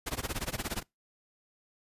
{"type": "noise with tremolo", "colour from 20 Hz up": "pink", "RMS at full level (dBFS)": -32, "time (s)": [0.06, 0.83], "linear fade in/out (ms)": 10, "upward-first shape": "sine", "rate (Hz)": 17, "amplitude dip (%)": 95}
{"type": "click", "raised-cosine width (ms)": 3, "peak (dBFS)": -30, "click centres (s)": 0.666}
{"effects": ["noise-tail reverb RT60 0.2 s tail -25 dB re dry", "resampled to 32000 Hz"]}